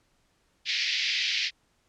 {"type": "band-pass noise", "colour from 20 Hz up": "pink", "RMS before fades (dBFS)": -28, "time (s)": [0.65, 1.51], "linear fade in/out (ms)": 50, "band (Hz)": [2000, 5300], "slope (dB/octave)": 48, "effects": ["pink hiss -69 dBFS RMS until 1.88 s", "low-pass 9000 Hz 12 dB/octave"]}